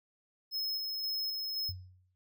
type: tone with tremolo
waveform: square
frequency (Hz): 5170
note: E8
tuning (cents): -34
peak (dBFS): -32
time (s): 0.51-1.73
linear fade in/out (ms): 50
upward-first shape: square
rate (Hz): 1.9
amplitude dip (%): 25
type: tone with exponential decay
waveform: sine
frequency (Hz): 91.6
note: F#2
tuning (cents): -17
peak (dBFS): -36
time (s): 1.69-2.15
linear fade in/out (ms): 0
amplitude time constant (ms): 100
effects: noise-tail reverb RT60 0.3 s tail -23 dB re dry